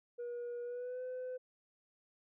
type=tone with pitch glide; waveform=sine; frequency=480.6 to 507.1 Hz; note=B4 to B4; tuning=-47 to +46 cents; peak=-37 dBFS; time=0.18-1.38 s; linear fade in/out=20 ms; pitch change=+93 cents; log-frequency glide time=0.63-1.02 s; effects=tanh soft clip ceiling -38 dBFS